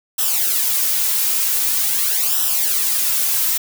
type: noise with flanger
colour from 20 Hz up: blue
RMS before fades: -18 dBFS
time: 0.18-3.58 s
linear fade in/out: 10 ms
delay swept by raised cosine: 0.44 to 3.54 ms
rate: 0.45 Hz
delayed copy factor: -0.75
effects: none